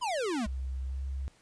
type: exponential sweep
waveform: square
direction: down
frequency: 1046.5 to 197.6 Hz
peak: -30 dBFS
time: 0.01-0.47 s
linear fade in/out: 20 ms
type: tone with pitch glide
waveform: sine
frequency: 65.41 to 67.33 Hz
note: C2 to C#2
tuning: 0 to -50 cents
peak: -32 dBFS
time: 0.46-1.28 s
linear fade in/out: 0 ms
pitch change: +50 cents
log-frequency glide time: 0.84-1.02 s
effects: pink hiss -63 dBFS RMS until 1.41 s + resampled to 22050 Hz